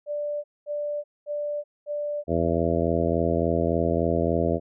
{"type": "tone bursts", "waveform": "sine", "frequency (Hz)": 588, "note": "D5", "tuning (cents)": 2, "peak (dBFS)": -26, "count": 4, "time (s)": [0.06, 2.24], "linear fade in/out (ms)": 50, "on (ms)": 380, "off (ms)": 220}
{"type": "harmonic tone", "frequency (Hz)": 83.5, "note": "E2", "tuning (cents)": 23, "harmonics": [1, 2, 3, 4, 5, 6, 7, 8], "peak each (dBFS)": [-29, -29, -29, -29, -29, -29, -29, -29], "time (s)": [2.27, 4.6], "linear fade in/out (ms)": 50}
{"effects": []}